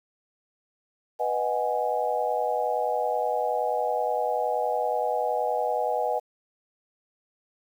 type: chord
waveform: sine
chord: G# minor seventh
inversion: first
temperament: equal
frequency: 493.9 / 622.3 / 740 / 830.6 Hz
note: B4 / D#5 / F#5 / G#5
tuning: 0 / 0 / 0 / 0 cents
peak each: -29 dBFS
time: 1.19-6.2 s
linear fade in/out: 20 ms
effects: 9-bit